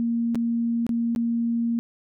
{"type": "tone with dropouts", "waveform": "sine", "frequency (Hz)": 233.1, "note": "A#3", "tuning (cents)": 0, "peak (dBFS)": -21, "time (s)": [0, 1.79], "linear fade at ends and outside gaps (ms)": 0, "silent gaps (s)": [[0.347, 0.355], [0.866, 0.892], [1.15, 1.161]], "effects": []}